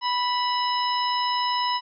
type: harmonic tone with a mistuned harmonic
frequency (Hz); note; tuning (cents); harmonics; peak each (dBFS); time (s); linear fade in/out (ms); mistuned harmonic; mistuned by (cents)
985; B5; -5; 1 / 2 / 3 / 4 / 5; -23 / -34 / -31 / -36 / -31; 0.01-1.81; 50; 5; +78
effects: none